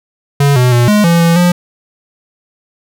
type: tone with pitch steps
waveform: square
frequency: 141.6 / 125.1 / 120.7 / 209.3 / 169.5 / 168.3 / 176.4 Hz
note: C#3 / B2 / B2 / G#3 / E3 / E3 / F3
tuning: +37 / +23 / -39 / +14 / +49 / +36 / +18 cents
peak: -7 dBFS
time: 0.4-1.52 s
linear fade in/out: 5 ms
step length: 160 ms
effects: none